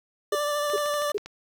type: tone with vibrato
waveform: 25% pulse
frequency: 587.3 Hz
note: D5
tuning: in tune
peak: -21 dBFS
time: 0.32-1.12 s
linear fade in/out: 5 ms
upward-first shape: sine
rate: 13 Hz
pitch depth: 18 cents each way
type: tone bursts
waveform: sine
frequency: 413.8 Hz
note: G#4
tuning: 6 cents flat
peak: -23 dBFS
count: 3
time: 0.32-1.176 s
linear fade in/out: 5 ms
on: 32 ms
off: 380 ms
type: click train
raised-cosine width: 0.2 ms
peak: -22 dBFS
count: 8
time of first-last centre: 0.7-1.26 s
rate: 12.5 Hz
effects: 9-bit